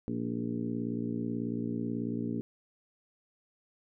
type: harmonic tone with a mistuned harmonic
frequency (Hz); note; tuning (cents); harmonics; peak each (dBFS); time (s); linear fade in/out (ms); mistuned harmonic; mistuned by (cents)
58.27; A#1; 0; 2 / 3 / 4 / 5 / 6 / 7 / 8; -40 / -41 / -34 / -37 / -47 / -42 / -48; 0.08-2.41; 0; 6; -38
effects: none